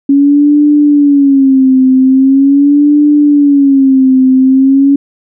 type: tone with vibrato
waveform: sine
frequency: 276.9 Hz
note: C#4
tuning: 2 cents flat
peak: -3 dBFS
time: 0.09-4.96 s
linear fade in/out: 5 ms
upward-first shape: sine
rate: 0.42 Hz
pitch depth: 110 cents each way
effects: none